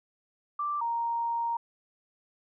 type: tone pair in turn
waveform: sine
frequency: 1174.7 / 932.4 Hz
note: D6 / A#5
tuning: 0 / 0 cents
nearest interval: major third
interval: 400 cents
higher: first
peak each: -28 / -27 dBFS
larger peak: second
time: 0.59-0.81 / 0.81-1.57 s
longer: second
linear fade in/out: 5 ms
effects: none